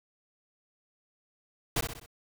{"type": "noise with echo", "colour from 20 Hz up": "pink", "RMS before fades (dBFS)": -28, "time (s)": [1.76, 1.81], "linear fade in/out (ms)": 5, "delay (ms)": 63, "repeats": 4, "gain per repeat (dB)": -6, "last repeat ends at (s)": 2.062, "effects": []}